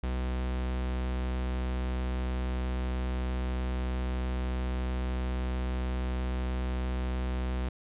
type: tone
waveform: 45% pulse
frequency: 63.1 Hz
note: B1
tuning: 38 cents sharp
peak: -29 dBFS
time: 0.03-7.69 s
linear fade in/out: 5 ms
effects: resampled to 8000 Hz